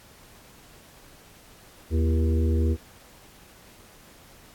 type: harmonic tone with a mistuned harmonic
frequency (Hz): 79.5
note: D#2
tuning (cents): +38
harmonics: 1 / 3 / 4 / 5 / 6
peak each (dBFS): -20 / -30 / -32 / -34 / -36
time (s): 1.9-2.77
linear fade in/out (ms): 50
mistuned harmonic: 4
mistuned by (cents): +83
effects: pink hiss -52 dBFS RMS until 4.54 s + AAC 64 kbps